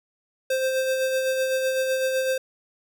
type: tone with tremolo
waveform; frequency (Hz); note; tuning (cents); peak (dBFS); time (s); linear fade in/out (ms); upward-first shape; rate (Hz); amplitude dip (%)
square; 523.3; C5; 0; -21; 0.5-2.38; 5; sine; 7.9; 35
effects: none